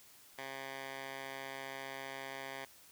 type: tone with band-pass filter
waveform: 10% pulse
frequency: 135 Hz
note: C#3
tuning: 45 cents flat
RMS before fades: -45 dBFS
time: 0.38-2.65 s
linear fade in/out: 5 ms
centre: 1900 Hz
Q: 0.86
effects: white hiss -60 dBFS RMS until 2.91 s